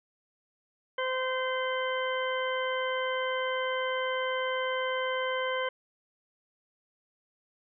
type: harmonic tone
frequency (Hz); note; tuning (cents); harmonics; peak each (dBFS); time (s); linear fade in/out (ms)
516; C5; -24; 1 / 2 / 3 / 4 / 6; -31 / -34 / -36 / -37 / -39; 0.98-5.69; 5
effects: none